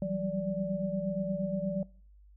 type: tone cluster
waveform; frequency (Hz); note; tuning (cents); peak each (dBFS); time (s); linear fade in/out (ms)
sine; 166.6 / 188.3 / 196.8 / 583; E3 / F#3 / G3 / D5; +19 / +31 / +7 / -13; -39 / -33 / -38 / -34; 0.02-1.83; 2
effects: noise-tail reverb RT60 0.5 s tail -23 dB re dry + added 50 Hz sine -54 dBFS peak until 2.36 s